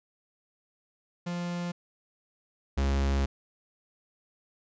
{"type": "tone pair in turn", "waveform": "45% pulse", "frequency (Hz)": [174.61, 68.7], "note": ["F3", "C#2"], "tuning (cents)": [0, -15], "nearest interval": "octave + major third", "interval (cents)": 1615, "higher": "first", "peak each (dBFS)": [-31, -24], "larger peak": "second", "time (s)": [[1.26, 1.72], [2.77, 3.26]], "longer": "second", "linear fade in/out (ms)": 10, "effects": ["resampled to 16000 Hz"]}